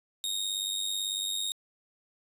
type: tone with amplitude modulation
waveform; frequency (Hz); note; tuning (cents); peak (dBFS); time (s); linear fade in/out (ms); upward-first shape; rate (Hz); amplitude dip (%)
sawtooth; 3729; A#7; 0; -24; 0.24-1.52; 0; sine; 98.1; 65
effects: resampled to 32000 Hz + 10-bit